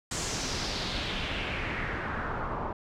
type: noise with low-pass filter sweep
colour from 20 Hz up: pink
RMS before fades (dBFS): -33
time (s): 0.11-2.73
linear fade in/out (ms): 5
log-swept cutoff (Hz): 7600 to 970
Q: 2.7
effects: none